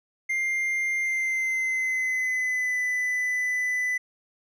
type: tone with pitch glide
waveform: triangle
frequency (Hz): 2100 to 1997.1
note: C7 to B6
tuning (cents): +6 to +19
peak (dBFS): -22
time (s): 0.29-3.98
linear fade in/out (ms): 10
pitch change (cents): -87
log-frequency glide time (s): 1.02-2.79
effects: none